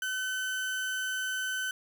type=tone; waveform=35% pulse; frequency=1520 Hz; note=F#6; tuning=46 cents sharp; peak=-29 dBFS; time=0.02-1.71 s; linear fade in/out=2 ms; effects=none